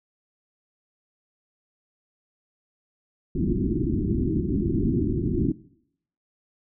white low-pass noise, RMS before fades -24 dBFS, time 3.35-5.52 s, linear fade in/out 5 ms, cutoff 370 Hz, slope 96 dB/octave, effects noise-tail reverb RT60 0.7 s tail -20 dB re dry

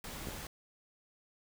pink noise, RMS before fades -44 dBFS, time 0.04-0.47 s, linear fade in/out 2 ms
clicks, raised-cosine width 2 ms, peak -28 dBFS, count 2, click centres 0.272 / 0.287 s
effects none

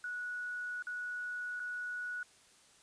sine tone with dropouts, 1467 Hz, F#6, 15 cents flat, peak -37 dBFS, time 0.04-2.23 s, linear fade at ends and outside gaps 2 ms, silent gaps 0.824-0.869 / 1.596-1.6 s, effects white hiss -63 dBFS RMS until 2.82 s + resampled to 22050 Hz

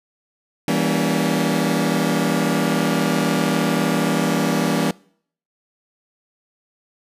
sawtooth chord, E diminished seventh, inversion none, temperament just, 164.81 / 197.78 / 237.3 / 284.8 Hz, E3 / G3 / Bb3 / Db4, 0 / +16 / +31 / +47 cents, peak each -19 dBFS, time 0.68-4.91 s, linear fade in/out 2 ms, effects noise-tail reverb RT60 0.6 s tail -25 dB re dry + resampled to 32000 Hz

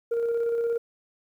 sine tone with tremolo, 466.2 Hz, A#4, in tune, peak -20 dBFS, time 0.11-0.78 s, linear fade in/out 10 ms, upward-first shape square, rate 17 Hz, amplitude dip 30%, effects tanh soft clip ceiling -21 dBFS + 10-bit

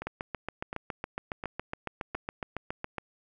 two click trains, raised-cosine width 0.5 ms, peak -18 / -21 dBFS, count 22 / 4, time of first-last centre 0.07-2.983 / 0.02-2.148 s, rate 7.21 / 1.41 Hz, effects none

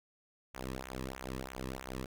sawtooth tone with flanger, 64.9 Hz, C2, 13 cents flat, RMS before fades -42 dBFS, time 0.54-2.06 s, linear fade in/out 5 ms, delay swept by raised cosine 0.2 to 1.4 ms, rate 3.1 Hz, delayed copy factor -0.9, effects none

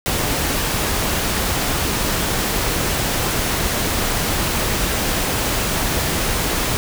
pink noise, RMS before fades -20 dBFS, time 0.06-6.77 s, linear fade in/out 0 ms, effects none

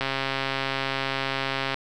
click train, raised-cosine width 0.3 ms, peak -10 dBFS, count 235, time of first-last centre 0.01-1.743 s, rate 135 Hz, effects none

